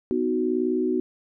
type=chord; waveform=sine; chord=B major; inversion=none; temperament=equal with one note detuned; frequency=250.1 / 311.1 / 370 Hz; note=B3 / D#4 / F#4; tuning=+22 / 0 / 0 cents; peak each=-26 / -27 / -24 dBFS; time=0.11-1 s; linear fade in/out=0 ms; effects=none